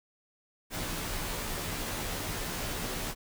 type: noise with comb filter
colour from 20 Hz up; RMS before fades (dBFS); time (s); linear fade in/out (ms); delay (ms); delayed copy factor
pink; -35; 0.7-3.15; 50; 15; -0.65
effects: none